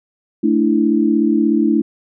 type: chord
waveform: sine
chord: A suspended fourth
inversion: none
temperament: just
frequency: 220 / 293.3 / 330 Hz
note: A3 / D4 / E4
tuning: 0 / -2 / +2 cents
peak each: -16 dBFS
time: 0.43-1.82 s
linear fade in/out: 10 ms
effects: none